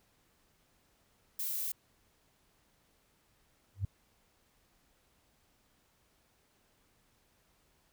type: noise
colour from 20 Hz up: violet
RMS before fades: -36 dBFS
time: 1.39-1.72 s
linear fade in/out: 5 ms
type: tone with exponential growth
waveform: sine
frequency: 98 Hz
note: G2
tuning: in tune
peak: -26 dBFS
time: 3.74-3.85 s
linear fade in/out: 5 ms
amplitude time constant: 22 ms
effects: pink hiss -71 dBFS RMS until 7.92 s